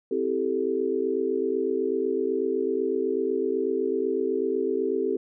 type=chord; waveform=sine; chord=A minor seventh; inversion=first; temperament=equal; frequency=261.6 / 329.6 / 392 / 440 Hz; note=C4 / E4 / G4 / A4; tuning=0 / 0 / 0 / 0 cents; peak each=-31 / -32 / -26 / -28 dBFS; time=0.11-5.17 s; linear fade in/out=5 ms; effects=none